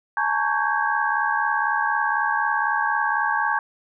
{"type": "tone cluster", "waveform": "sine", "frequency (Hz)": [847, 911, 1117, 1562, 1640], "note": ["G#5", "A#5", "C#6", "G6", "G#6"], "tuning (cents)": [34, -40, 13, -7, -22], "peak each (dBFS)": -26, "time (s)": [0.17, 3.59], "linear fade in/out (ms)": 2, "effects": []}